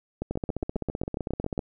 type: two click trains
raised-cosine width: 2 ms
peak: -16 / -16 dBFS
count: 21 / 11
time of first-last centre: 0.31-1.592 / 0.22-1.579 s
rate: 15.6 / 7.36 Hz
effects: none